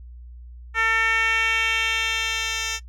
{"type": "tone with band-pass filter sweep", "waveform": "10% pulse", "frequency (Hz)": 450, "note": "A4", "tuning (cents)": 39, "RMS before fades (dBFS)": -23, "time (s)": [0.74, 2.8], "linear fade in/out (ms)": 50, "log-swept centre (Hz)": [1700, 4800], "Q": 2, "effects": ["noise-tail reverb RT60 0.1 s tail -19 dB re dry", "added 60 Hz sine -38 dBFS peak until 2.88 s"]}